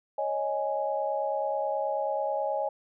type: chord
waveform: sine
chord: C# suspended second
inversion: none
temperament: just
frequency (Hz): 554.4 / 623.7 / 831.5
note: C#5 / D#5 / G#5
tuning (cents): 0 / +4 / +2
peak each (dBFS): -31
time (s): 0.18-2.69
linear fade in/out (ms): 5
effects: none